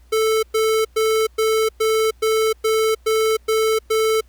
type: tone bursts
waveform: square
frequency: 440 Hz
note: A4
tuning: in tune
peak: -16 dBFS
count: 10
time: 0.12-4.21 s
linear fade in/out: 10 ms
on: 310 ms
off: 110 ms
effects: added 60 Hz sine -47 dBFS peak until 4.28 s + pink hiss -60 dBFS RMS until 4.28 s